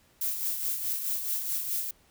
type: noise with tremolo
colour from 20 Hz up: violet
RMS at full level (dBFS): -29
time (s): 0.21-1.91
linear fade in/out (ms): 5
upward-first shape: sine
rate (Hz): 4.7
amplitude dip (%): 50
effects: pink hiss -63 dBFS RMS until 2.1 s